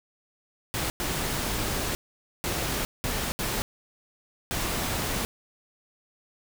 pink noise bursts at uneven times, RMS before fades -29 dBFS, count 6, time 0.74-0.9 / 1-1.95 / 2.44-2.85 / 3.04-3.32 / 3.39-3.62 / 4.51-5.25 s, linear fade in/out 0 ms, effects none

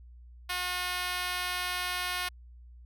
5% pulse tone with high-pass filter, 360 Hz, F#4, 47 cents flat, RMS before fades -33 dBFS, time 0.49-2.29 s, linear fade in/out 10 ms, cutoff 810 Hz, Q 0.94, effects added 60 Hz sine -48 dBFS peak until 2.85 s

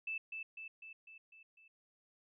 sine tone with echo, 2637 Hz, E7, in tune, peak -37 dBFS, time 0.07-0.18 s, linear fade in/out 5 ms, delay 250 ms, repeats 6, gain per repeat -4 dB, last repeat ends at 1.68 s, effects none

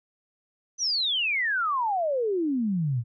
sine exponential sweep, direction down, 6140 to 110 Hz, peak -23 dBFS, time 0.78-3.04 s, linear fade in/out 50 ms, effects none

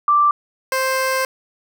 sine / 15% pulse tone pair in turn, 1174.7 / 524.6 Hz, D6 / C5, 0 / +4 cents, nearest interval octave + major second, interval 1396 cents, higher first, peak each -11 dBFS, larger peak neither, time 0.08-0.31 / 0.72-1.25 s, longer second, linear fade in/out 2 ms, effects none

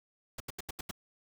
pink noise bursts, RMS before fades -39 dBFS, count 6, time 0.38-0.912 s, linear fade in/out 5 ms, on 22 ms, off 80 ms, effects none

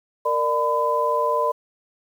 sine tone cluster, 463.8 / 596 / 1008 Hz, A#4 / D5 / B5, -9 / +25 / +35 cents, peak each -25 / -23 / -21 dBFS, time 0.25-1.52 s, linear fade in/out 10 ms, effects 8-bit

